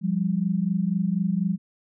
sine tone pair together, 174.61 / 198.69 Hz, F3 / G3, 0 / +24 cents, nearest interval major second, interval 224 cents, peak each -24 dBFS, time 0.01-1.58 s, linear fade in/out 50 ms, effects none

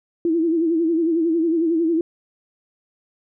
sine tone with vibrato, 329.6 Hz, E4, in tune, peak -16 dBFS, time 0.25-2.01 s, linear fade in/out 2 ms, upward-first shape sine, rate 11 Hz, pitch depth 78 cents each way, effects none

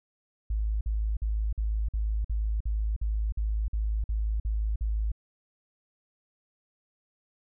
sine tone bursts, 53.4 Hz, G#1, 49 cents sharp, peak -25 dBFS, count 13, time 0.5-5.118 s, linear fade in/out 5 ms, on 310 ms, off 49 ms, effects none

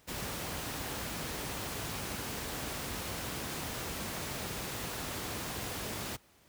pink noise, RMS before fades -38 dBFS, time 0.07-6.17 s, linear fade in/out 20 ms, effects pink hiss -64 dBFS RMS until 6.48 s + high-pass 60 Hz 12 dB/octave

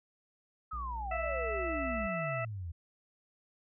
sine exponential sweep, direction down, 1304 to 79.4 Hz, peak -37 dBFS, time 0.71-2.72 s, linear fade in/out 10 ms
triangle tone with pitch glide, 60.2 to 60.55 Hz, B1 to B1, -44 to -34 cents, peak -37 dBFS, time 0.73-2.07 s, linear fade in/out 5 ms, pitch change +10 cents, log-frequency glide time 1.27-1.55 s
harmonic tone, 659.3 Hz, E5, in tune, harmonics 1 / 2 / 3 / 4, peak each -36 / -39 / -41 / -42 dBFS, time 1.11-2.45 s, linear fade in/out 5 ms
effects none

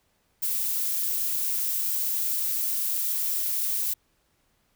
violet noise, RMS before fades -27 dBFS, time 0.42-3.94 s, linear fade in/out 10 ms, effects pink hiss -69 dBFS RMS until 4.75 s

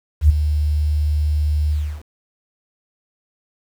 sine tone with ADSR envelope, 75.2 Hz, D2, 42 cents sharp, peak -5 dBFS, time 0.21-2.03 s, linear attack 85 ms, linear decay 12 ms, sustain -10 dB, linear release 320 ms, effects 7-bit

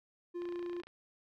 triangle tone, 349.2 Hz, F4, in tune, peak -35 dBFS, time 0.34-0.82 s, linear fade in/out 20 ms
click train, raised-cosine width 0.3 ms, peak -35 dBFS, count 14, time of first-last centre 0.42-0.87 s, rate 28.9 Hz
effects none

